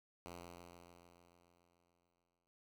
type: tone with exponential decay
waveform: 5% pulse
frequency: 86.9 Hz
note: F2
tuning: 8 cents flat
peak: -37 dBFS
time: 0.26-2.47 s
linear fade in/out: 0 ms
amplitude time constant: 480 ms
effects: none